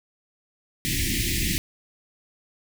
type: band-stop noise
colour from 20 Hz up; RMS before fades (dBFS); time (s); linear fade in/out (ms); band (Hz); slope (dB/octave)
pink; -25; 0.85-1.58; 0; 370 to 1800; 96
effects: none